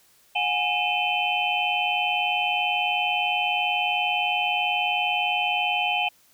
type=tone cluster; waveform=sine; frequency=724 / 824 / 2467 / 2630 / 3071 Hz; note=F#5 / G#5 / D#7 / E7 / G7; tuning=-38 / -14 / -15 / -5 / -36 cents; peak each=-28 dBFS; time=0.35-6.09 s; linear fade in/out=10 ms; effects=white hiss -59 dBFS RMS until 6.33 s